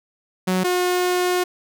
sawtooth tone pair in turn, 185 / 360.3 Hz, F#3 / F#4, 0 / -46 cents, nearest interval octave, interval 1154 cents, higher second, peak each -14 dBFS, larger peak neither, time 0.47-0.64 / 0.64-1.44 s, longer second, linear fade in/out 10 ms, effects none

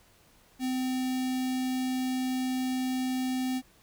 square tone with notch filter, 256.9 Hz, C4, 32 cents flat, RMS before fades -30 dBFS, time 0.59-3.62 s, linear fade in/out 50 ms, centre 1200 Hz, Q 1.1, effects pink hiss -61 dBFS RMS until 3.82 s

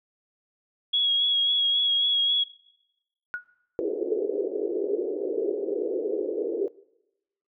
sine tone with vibrato, 3322 Hz, G#7, in tune, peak -20 dBFS, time 0.93-2.44 s, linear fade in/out 10 ms, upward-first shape sine, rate 3.7 Hz, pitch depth 24 cents each way
sine tone with exponential decay, 1455 Hz, F#6, 29 cents flat, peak -24 dBFS, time 3.34-3.46 s, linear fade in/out 0 ms, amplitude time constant 24 ms
pink band-pass noise, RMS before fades -28 dBFS, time 3.79-6.68 s, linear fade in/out 0 ms, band 360 to 470 Hz, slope 48 dB/octave
effects noise-tail reverb RT60 0.9 s tail -21 dB re dry

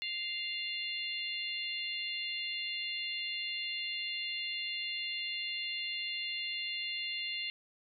harmonic tone, 698.5 Hz, F5, in tune, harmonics 3 / 4 / 5 / 6, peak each -41 / -38 / -43 / -42 dBFS, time 0.02-7.5 s, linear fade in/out 0 ms, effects none

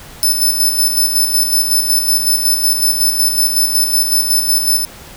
10% pulse tone with tremolo, 5274 Hz, E8, in tune, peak -4 dBFS, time 0.23-4.85 s, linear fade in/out 0 ms, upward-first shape square, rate 5.4 Hz, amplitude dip 45%, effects pink hiss -36 dBFS RMS until 5.16 s

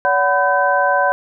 sine tone cluster, 570 / 743 / 1000 / 1539 Hz, C#5 / F#5 / B5 / G6, +48 / +7 / +21 / -32 cents, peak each -18 dBFS, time 0.05-1.12 s, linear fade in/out 0 ms, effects none

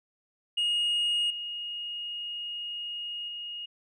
sine tone with level steps, 2866 Hz, F7, 44 cents sharp, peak -22 / -33 / -35 dBFS, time 0.57-3.66 s, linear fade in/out 10 ms, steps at 1.3 / 3.28 s, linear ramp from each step 5 ms, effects tanh soft clip ceiling -23 dBFS

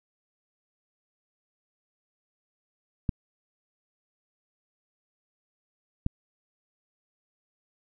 clicks, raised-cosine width 5 ms, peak -13 dBFS, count 2, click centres 3.092 / 6.064 s, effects none

